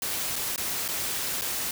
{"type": "noise with dropouts", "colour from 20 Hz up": "white", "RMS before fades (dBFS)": -30, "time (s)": [0.02, 1.71], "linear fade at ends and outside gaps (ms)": 2, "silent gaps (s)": [[0.358, 0.362], [0.561, 0.578], [0.88, 0.886], [1.412, 1.418]], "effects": []}